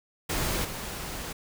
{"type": "noise with level steps", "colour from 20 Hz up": "pink", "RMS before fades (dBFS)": [-29, -36], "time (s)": [0.29, 1.33], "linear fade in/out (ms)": 10, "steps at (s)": 0.64, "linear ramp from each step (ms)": 10, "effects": []}